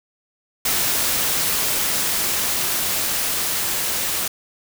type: noise with level ramp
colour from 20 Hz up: white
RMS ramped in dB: -20 to -23 dBFS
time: 0.65-4.28 s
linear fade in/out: 5 ms
effects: none